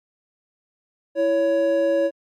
triangle tone pair together, 331.9 / 558.2 Hz, E4 / C#5, +12 / +12 cents, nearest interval major sixth, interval 900 cents, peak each -22 / -16 dBFS, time 1.15-2.11 s, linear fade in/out 50 ms, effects Opus 48 kbps

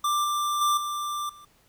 square tone with level steps, 1182 Hz, D6, 11 cents sharp, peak -23 / -25 / -21 / -29 / -47 dBFS, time 0.04-1.45 s, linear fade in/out 5 ms, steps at 0.24 / 0.61 / 0.77 / 1.29 s, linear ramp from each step 5 ms, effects pink hiss -62 dBFS RMS until 1.68 s

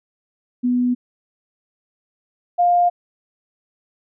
sine tone pair in turn, 246.9 / 704 Hz, B3 / F5, 0 / +14 cents, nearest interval octave + tritone, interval 1814 cents, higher second, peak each -15 / -12 dBFS, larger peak second, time 0.63-0.95 / 2.58-2.9 s, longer neither, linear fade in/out 20 ms, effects none

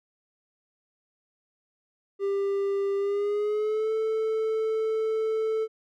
triangle tone with pitch glide, 396.8 to 440.3 Hz, G4 to A4, +21 to +1 cents, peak -22 dBFS, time 2.19-5.68 s, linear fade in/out 50 ms, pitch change +180 cents, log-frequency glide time 2.97-3.92 s, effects none

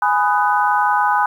sine chord, G# minor seventh, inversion none, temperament just, 830.6 / 996.7 / 1245.9 / 1495.1 Hz, G#5 / B5 / D#6 / F#6, 0 / +16 / +2 / +18 cents, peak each -17 / -18 / -21 / -21 dBFS, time 0.02-1.26 s, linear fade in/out 2 ms, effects 8-bit

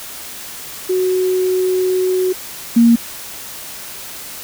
sine tone pair in turn, 370 / 233.1 Hz, F#4 / A#3, 0 / 0 cents, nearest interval minor sixth, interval 800 cents, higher first, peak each -13 / -6 dBFS, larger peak second, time 0.89-2.33 / 2.76-2.96 s, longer first, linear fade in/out 10 ms, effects white hiss -31 dBFS RMS until 4.43 s

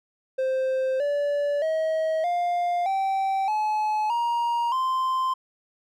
triangle tone with pitch steps, 523.3 / 577.3 / 636.9 / 702.6 / 775.1 / 855 / 943.2 / 1040.6 Hz, C5 / D5 / D#5 / F5 / G5 / A5 / A#5 / C6, 0 / -30 / +40 / +10 / -20 / -50 / +20 / -10 cents, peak -20 dBFS, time 0.38-5.34 s, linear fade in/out 10 ms, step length 620 ms, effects none

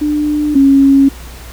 sine tone pair in turn, 298.3 / 274.4 Hz, D4 / C#4, +27 / -17 cents, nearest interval minor second, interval 144 cents, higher first, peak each -11 / -4 dBFS, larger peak second, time 0.01-0.55 / 0.55-1.09 s, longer neither, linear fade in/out 10 ms, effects added 60 Hz sine -30 dBFS peak until 1.52 s + pink hiss -35 dBFS RMS until 1.52 s

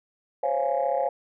sine chord, Db major seventh, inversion third, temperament just, 519.7 / 554.4 / 693 / 831.5 Hz, C5 / Db5 / F5 / Ab5, -12 / 0 / -14 / +2 cents, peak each -28 / -26 / -27 / -28 dBFS, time 0.43-1.09 s, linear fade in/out 5 ms, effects tanh soft clip ceiling -14 dBFS

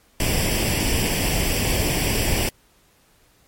pink noise with comb filter, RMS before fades -21 dBFS, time 0.2-2.49 s, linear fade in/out 2 ms, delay 0.38 ms, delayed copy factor +0.7, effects pink hiss -58 dBFS RMS until 3.47 s + MP3 64 kbps

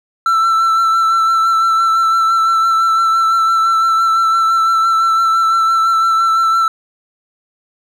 triangle tone with vibrato, 1336 Hz, E6, 23 cents sharp, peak -8 dBFS, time 0.26-6.68 s, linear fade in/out 2 ms, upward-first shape triangle, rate 5.9 Hz, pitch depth 23 cents each way, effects none

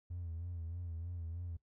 triangle tone with vibrato, 85 Hz, F2, 46 cents flat, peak -37 dBFS, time 0.1-1.57 s, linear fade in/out 10 ms, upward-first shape sine, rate 3.2 Hz, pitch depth 70 cents each way, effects noise-tail reverb RT60 0.1 s tail -20 dB re dry + tanh soft clip ceiling -35 dBFS

